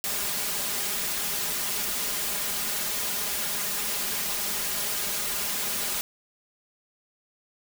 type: noise with comb filter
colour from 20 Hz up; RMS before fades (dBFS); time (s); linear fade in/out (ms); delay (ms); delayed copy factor
white; -29; 0.04-6.01; 0; 4.9; +0.8
effects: none